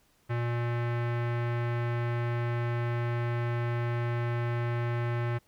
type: tone with low-pass filter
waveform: square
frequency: 119.1 Hz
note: A#2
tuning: 38 cents sharp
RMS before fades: -30 dBFS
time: 0.29-5.39 s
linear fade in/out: 20 ms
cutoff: 2000 Hz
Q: 1.6
effects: pink hiss -67 dBFS RMS until 5.47 s